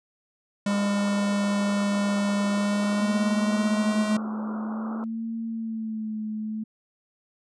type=tone with pitch glide; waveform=square; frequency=202.4 to 212.3 Hz; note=G#3 to G#3; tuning=-44 to +38 cents; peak=-23 dBFS; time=0.66-4.17 s; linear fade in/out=5 ms; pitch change=+82 cents; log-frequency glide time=2.44-3.96 s
type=band-pass noise; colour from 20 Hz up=white; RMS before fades=-39 dBFS; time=0.67-5.04 s; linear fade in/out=0 ms; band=230 to 1400 Hz; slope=96 dB/octave
type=tone with vibrato; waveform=sine; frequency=221.3 Hz; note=A3; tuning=10 cents sharp; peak=-28 dBFS; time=3-6.64 s; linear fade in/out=10 ms; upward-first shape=sine; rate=0.53 Hz; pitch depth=47 cents each way
effects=resampled to 22050 Hz